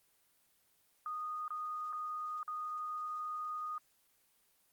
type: tone with dropouts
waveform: sine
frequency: 1235 Hz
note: D#6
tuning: 13 cents flat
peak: -37 dBFS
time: 1.06-3.78 s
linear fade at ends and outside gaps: 1 ms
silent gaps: 1.48-1.505 / 1.927-1.931 / 2.43-2.479 s
effects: white hiss -72 dBFS RMS until 4.72 s + Opus 24 kbps